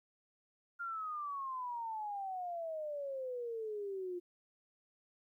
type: exponential sweep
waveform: sine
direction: down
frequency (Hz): 1409 to 349.2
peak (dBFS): -38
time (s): 0.79-4.2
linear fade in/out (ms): 20
effects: 13-bit